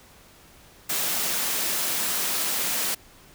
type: high-pass noise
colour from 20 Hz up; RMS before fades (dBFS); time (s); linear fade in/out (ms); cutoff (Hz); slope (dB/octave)
white; -26; 0.89-2.95; 10; 150; 48
effects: pink hiss -52 dBFS RMS until 3.34 s